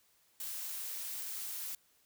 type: noise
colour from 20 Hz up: blue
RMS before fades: -41 dBFS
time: 0.4-1.75 s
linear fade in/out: 2 ms
effects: white hiss -70 dBFS RMS until 2.05 s